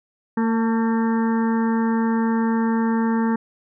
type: harmonic tone with a mistuned harmonic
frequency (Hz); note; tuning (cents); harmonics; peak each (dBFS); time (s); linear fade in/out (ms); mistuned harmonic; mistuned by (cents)
227; A#3; -46; 1 / 2 / 4 / 5 / 6 / 7 / 8; -18 / -28 / -28 / -35 / -38 / -36 / -37; 0.37-3.36; 5; 4; -23
effects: none